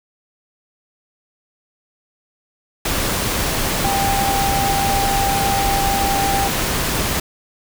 sine tone in noise, 791 Hz, G5, 15 cents sharp, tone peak -18 dBFS, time 3.84-6.48 s, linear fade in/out 5 ms, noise pink, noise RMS -20 dBFS, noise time 2.85-7.2 s, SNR -1 dB, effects none

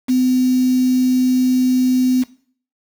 sine tone with quantisation, 254.4 Hz, C4, 48 cents flat, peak -12 dBFS, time 0.08-2.24 s, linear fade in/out 20 ms, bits 5, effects noise-tail reverb RT60 0.5 s tail -18 dB re dry

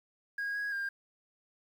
sine tone with pitch steps, 1638 / 1655 / 1602 Hz, G#6 / G#6 / G6, -24 / -6 / +37 cents, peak -30 dBFS, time 0.38-0.89 s, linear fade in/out 5 ms, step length 170 ms, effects tanh soft clip ceiling -31 dBFS + 10-bit

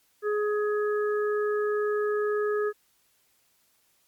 harmonic tone, 419 Hz, G#4, 15 cents sharp, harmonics 1 / 3 / 4, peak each -24 / -34 / -36 dBFS, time 0.22-2.73 s, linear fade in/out 50 ms, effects white hiss -67 dBFS RMS until 4.07 s + MP3 96 kbps

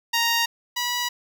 10% pulse tone pair in turn, 932.3 / 974.6 Hz, A#5 / B5, 0 / -23 cents, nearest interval minor second, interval 77 cents, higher second, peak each -11 / -15 dBFS, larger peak first, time 0.13-0.46 / 0.76-1.09 s, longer neither, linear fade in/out 10 ms, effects none

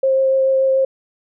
sine tone with vibrato, 532 Hz, C5, 29 cents sharp, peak -12 dBFS, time 0.03-0.85 s, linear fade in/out 5 ms, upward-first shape triangle, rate 6.9 Hz, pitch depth 10 cents each way, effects none

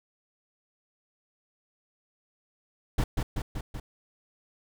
brown noise with echo, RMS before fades -24 dBFS, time 2.98-3.04 s, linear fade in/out 5 ms, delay 190 ms, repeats 4, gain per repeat -3 dB, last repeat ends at 3.8 s, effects none

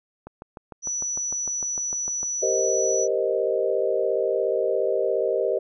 click train, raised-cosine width 1 ms, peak -24 dBFS, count 14, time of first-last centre 0.27-2.231 s, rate 6.63 Hz
sine tone, 5920 Hz, F#8, in tune, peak -25 dBFS, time 0.82-3.08 s, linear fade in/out 50 ms
sine chord, C minor seventh, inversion second, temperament equal, 392 / 466.2 / 523.3 / 622.3 Hz, G4 / Bb4 / C5 / Eb5, 0 / 0 / 0 / 0 cents, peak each -26 dBFS, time 2.42-5.59 s, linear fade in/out 10 ms
effects none

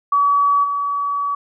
sine tone with level steps, 1139 Hz, C#6, 47 cents sharp, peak -12 / -18 dBFS, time 0.12-1.35 s, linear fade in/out 5 ms, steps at 0.63 s, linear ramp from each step 20 ms, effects none

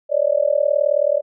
sine tone with amplitude modulation, 582 Hz, D5, 16 cents flat, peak -10 dBFS, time 0.09-1.22 s, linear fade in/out 50 ms, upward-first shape sine, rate 38.9 Hz, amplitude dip 100%, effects none

